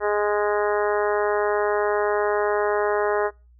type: harmonic tone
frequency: 207.7 Hz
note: G#3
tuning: in tune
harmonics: 2 / 3 / 4 / 5 / 6 / 7 / 8 / 9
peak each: -22 / -26 / -28 / -30 / -32 / -33 / -34 / -35 dBFS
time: 0-3.31 s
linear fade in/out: 50 ms
effects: noise-tail reverb RT60 0.3 s tail -26 dB re dry + added 60 Hz sine -50 dBFS peak until 3.59 s